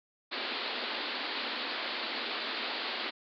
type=band-pass noise; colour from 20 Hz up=white; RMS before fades=-36 dBFS; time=0.31-3.11 s; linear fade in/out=20 ms; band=220 to 4600 Hz; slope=96 dB/octave; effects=none